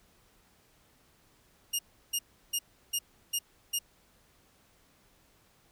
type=tone bursts; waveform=15% pulse; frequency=2837 Hz; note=F7; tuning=27 cents sharp; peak=-21 dBFS; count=6; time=1.73-3.79 s; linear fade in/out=10 ms; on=60 ms; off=340 ms; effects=pink hiss -65 dBFS RMS until 5.71 s